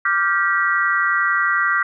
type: chord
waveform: sine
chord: G dominant seventh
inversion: second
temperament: equal with one note detuned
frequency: 1174.7 / 1396.9 / 1568 / 1936 Hz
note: D6 / F6 / G6 / B6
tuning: 0 / 0 / 0 / -35 cents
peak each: -21 dBFS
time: 0.05-1.83 s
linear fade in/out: 5 ms
effects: none